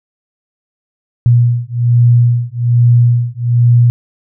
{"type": "beating tone pair", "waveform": "sine", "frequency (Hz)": [119.4, 120.6], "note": ["A#2", "B2"], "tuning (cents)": [42, -41], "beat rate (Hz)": 1.2, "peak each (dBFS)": -10, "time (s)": [1.26, 3.9], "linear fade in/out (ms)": 0, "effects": []}